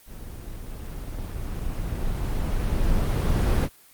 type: noise with level ramp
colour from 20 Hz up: brown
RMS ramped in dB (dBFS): -38 to -18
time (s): 0.06-3.69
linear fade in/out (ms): 50
effects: white hiss -53 dBFS RMS until 3.93 s + Opus 24 kbps